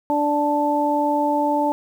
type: harmonic tone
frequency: 293.1 Hz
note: D4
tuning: 3 cents flat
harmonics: 1 / 2 / 3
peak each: -22 / -23 / -20 dBFS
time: 0.1-1.72 s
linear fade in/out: 0 ms
effects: 8-bit

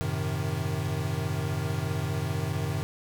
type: chord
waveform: square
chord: F# diminished seventh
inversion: none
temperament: equal with one note detuned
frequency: 92.5 / 107.74 / 130.81 / 155.56 Hz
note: F#2 / A2 / C3 / Eb3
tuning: 0 / -36 / 0 / 0 cents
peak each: -34 / -35 / -34 / -33 dBFS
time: 0.01-2.83 s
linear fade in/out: 0 ms
effects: none

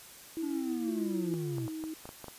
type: tone with tremolo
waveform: sine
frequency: 326.1 Hz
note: E4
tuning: 19 cents flat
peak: -31 dBFS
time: 0.37-1.34 s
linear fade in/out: 0 ms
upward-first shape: triangle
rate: 6.5 Hz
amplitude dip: 50%
type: linear sweep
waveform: triangle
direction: down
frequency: 293.7 to 117.8 Hz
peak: -32 dBFS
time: 0.42-1.68 s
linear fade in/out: 20 ms
type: tone with pitch glide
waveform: sine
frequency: 349.2 to 316.5 Hz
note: F4 to D#4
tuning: 0 to +30 cents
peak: -36 dBFS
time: 0.88-1.94 s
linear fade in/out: 5 ms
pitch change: -170 cents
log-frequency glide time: 1.52-1.69 s
type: clicks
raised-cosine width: 1 ms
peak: -29 dBFS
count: 7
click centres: 1.583 / 1.68 / 1.839 / 2.055 / 2.091 / 2.243 / 2.283 s
effects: white hiss -51 dBFS RMS until 2.38 s + resampled to 32000 Hz

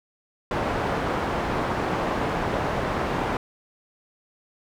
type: low-pass noise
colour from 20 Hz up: white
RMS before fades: -26 dBFS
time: 0.51-3.37 s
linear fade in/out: 2 ms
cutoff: 960 Hz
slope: 12 dB/octave
effects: none

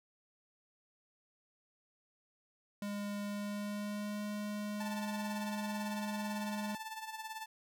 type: tone with pitch glide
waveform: square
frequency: 204.2 to 208 Hz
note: G#3 to G#3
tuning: -29 to +3 cents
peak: -38 dBFS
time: 2.82-6.75 s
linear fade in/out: 2 ms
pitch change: +32 cents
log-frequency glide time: 3.22-4.23 s
type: tone with tremolo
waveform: sawtooth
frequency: 880 Hz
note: A5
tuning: in tune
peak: -36 dBFS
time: 4.8-7.46 s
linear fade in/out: 5 ms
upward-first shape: sine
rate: 18 Hz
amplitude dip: 65%
effects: none

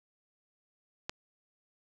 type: click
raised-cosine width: 0.2 ms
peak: -17 dBFS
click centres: 1.095 s
effects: none

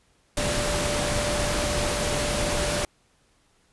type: tone in noise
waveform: sine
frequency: 589 Hz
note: D5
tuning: 5 cents sharp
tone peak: -29 dBFS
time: 0.37-2.85 s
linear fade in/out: 2 ms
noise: pink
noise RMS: -26 dBFS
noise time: 0.37-2.85 s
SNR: -6 dB
effects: pink hiss -64 dBFS RMS until 3.72 s + resampled to 24000 Hz

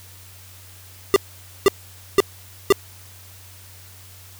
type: tone bursts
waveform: square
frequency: 395.9 Hz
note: G4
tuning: 17 cents sharp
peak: -10 dBFS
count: 4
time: 1.14-2.724 s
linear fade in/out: 0 ms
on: 21 ms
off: 500 ms
effects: added 93 Hz sine -45 dBFS peak until 4.39 s + white hiss -46 dBFS RMS until 4.39 s

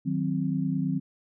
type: chord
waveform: sine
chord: C diminished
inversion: first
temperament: equal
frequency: 155.56 / 185 / 261.6 Hz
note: Eb3 / Gb3 / C4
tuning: 0 / 0 / 0 cents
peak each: -29 dBFS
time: 0.05-1 s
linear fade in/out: 20 ms
effects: none

